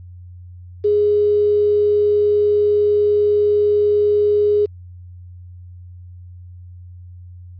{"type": "tone with quantisation", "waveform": "sine", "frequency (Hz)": 415.3, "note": "G#4", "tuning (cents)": 0, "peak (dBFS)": -12, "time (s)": [0.84, 4.66], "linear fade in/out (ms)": 10, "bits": 7, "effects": ["added 89 Hz sine -35 dBFS peak until 7.59 s", "resampled to 11025 Hz"]}